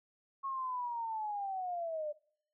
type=linear sweep; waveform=sine; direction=down; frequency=1097 to 587.3 Hz; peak=-35 dBFS; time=0.43-2.13 s; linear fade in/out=20 ms; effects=noise-tail reverb RT60 0.6 s tail -22 dB re dry